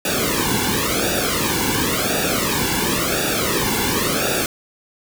pink noise with flanger, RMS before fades -20 dBFS, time 0.05-4.46 s, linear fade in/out 2 ms, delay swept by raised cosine 0.95 to 1.62 ms, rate 0.94 Hz, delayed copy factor -1, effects none

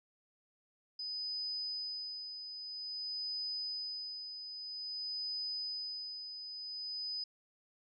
sine tone with tremolo, 5000 Hz, D#8, 8 cents sharp, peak -36 dBFS, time 0.99-7.24 s, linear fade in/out 5 ms, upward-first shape sine, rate 0.51 Hz, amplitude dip 55%, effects none

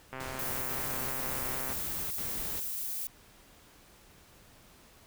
click train, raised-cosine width 0.5 ms, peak -25 dBFS, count 210, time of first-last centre 0.13-1.725 s, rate 131 Hz
pink noise bursts, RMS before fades -43 dBFS, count 5, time 0.2-2.6 s, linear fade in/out 2 ms, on 420 ms, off 75 ms
violet noise, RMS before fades -36 dBFS, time 0.39-3.07 s, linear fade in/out 2 ms
effects pink hiss -58 dBFS RMS until 5.06 s

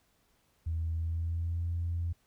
sine tone with pitch glide, 81.6 to 85.21 Hz, E2 to F2, -17 to -42 cents, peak -29 dBFS, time 0.66-2.13 s, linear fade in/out 10 ms, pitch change +75 cents, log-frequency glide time 0.92-1.65 s, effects tanh soft clip ceiling -25 dBFS + pink hiss -71 dBFS RMS until 2.26 s

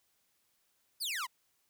sawtooth exponential sweep, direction down, 5190 to 910 Hz, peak -31 dBFS, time 1-1.27 s, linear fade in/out 20 ms, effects white hiss -75 dBFS RMS until 1.69 s

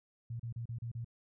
sine tone bursts, 116.8 Hz, A#2, 4 cents sharp, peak -37 dBFS, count 6, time 0.3-1.046 s, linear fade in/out 5 ms, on 96 ms, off 34 ms, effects none

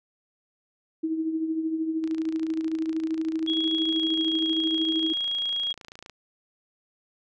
sine tone with tremolo, 320.2 Hz, D#4, 50 cents sharp, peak -22 dBFS, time 1.03-5.13 s, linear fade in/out 10 ms, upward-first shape triangle, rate 13 Hz, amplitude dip 60%
click train, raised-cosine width 0.2 ms, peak -26 dBFS, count 115, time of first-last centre 2.04-6.097 s, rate 28.1 Hz
sine tone with pitch glide, 3322 to 3290 Hz, G#7 to G#7, 0 to -17 cents, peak -25 dBFS, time 3.47-5.73 s, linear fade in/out 10 ms, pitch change -17 cents, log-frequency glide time 3.72-4.28 s
effects none

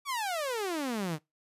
sawtooth exponential sweep, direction down, 1172 to 145.3 Hz, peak -27 dBFS, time 0.05-1.19 s, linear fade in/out 50 ms, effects noise-tail reverb RT60 0.2 s tail -23 dB re dry + resampled to 32000 Hz

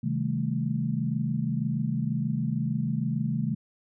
sine chord, A half-diminished seventh, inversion first, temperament just, 132 / 158.4 / 198 / 220 Hz, C3 / Eb3 / G3 / A3, +16 / +31 / +18 / 0 cents, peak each -30 / -30 / -34 / -30 dBFS, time 0.03-3.55 s, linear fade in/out 10 ms, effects none

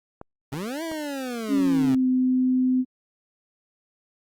clicks, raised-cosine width 1 ms, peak -23 dBFS, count 3, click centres 0.214 / 0.539 / 0.916 s
25% pulse linear two-way sweep, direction up then down, 126.8 to 334.3 to 126.8 Hz, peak -25 dBFS, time 0.52-1.95 s, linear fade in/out 5 ms, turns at 0.83 s
sine tone with pitch glide, 277.2 to 255.7 Hz, C#4 to C4, 0 to -40 cents, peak -18 dBFS, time 1.48-2.85 s, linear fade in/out 50 ms, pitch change -140 cents, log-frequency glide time 1.59-2.07 s
effects Opus 48 kbps

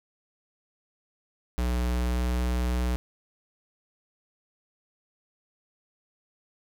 square tone with pitch glide, 60.8 to 61.29 Hz, B1 to B1, -26 to -13 cents, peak -25 dBFS, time 1.58-2.96 s, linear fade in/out 0 ms, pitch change +13 cents, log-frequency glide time 2.02-2.2 s, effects none

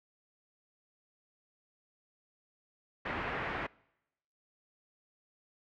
white low-pass noise, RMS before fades -37 dBFS, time 3.05-3.67 s, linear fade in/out 10 ms, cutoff 2100 Hz, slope 24 dB/octave, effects noise-tail reverb RT60 0.9 s tail -25 dB re dry

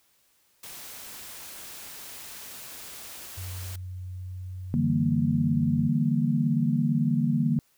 white noise, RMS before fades -42 dBFS, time 0.63-3.76 s, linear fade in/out 5 ms
sine tone with pitch glide, 91.6 to 93.2 Hz, F#2 to F#2, -17 to +13 cents, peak -34 dBFS, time 3.37-5.89 s, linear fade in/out 10 ms, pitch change +30 cents, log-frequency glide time 4.02-5.2 s
sine chord, E half-diminished seventh, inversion third, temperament equal, 146.83 / 164.81 / 196 / 233.1 Hz, D3 / E3 / G3 / Bb3, 0 / 0 / 0 / 0 cents, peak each -26 / -28 / -31 / -25 dBFS, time 4.74-7.59 s, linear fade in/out 0 ms
effects white hiss -66 dBFS RMS until 7.77 s

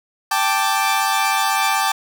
sawtooth chord, G suspended second, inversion none, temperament equal, 784 / 880 / 1174.7 Hz, G5 / A5 / D6, 0 / 0 / 0 cents, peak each -17 dBFS, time 0.31-1.92 s, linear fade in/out 5 ms, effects none

